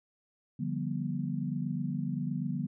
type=chord; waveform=sine; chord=G dominant seventh; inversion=second; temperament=equal with one note detuned; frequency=146.83 / 174.61 / 196 / 242.4 Hz; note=D3 / F3 / G3 / B3; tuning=0 / 0 / 0 / -32 cents; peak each=-35 / -36 / -38 / -36 dBFS; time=0.59-2.67 s; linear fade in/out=10 ms; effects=none